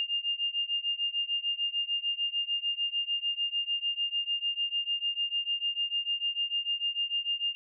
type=beating tone pair; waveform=sine; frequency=2809 / 2815.7 Hz; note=F7 / F7; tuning=+9 / +14 cents; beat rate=6.7 Hz; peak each=-31 / -32 dBFS; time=0-7.55 s; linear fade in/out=0 ms; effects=none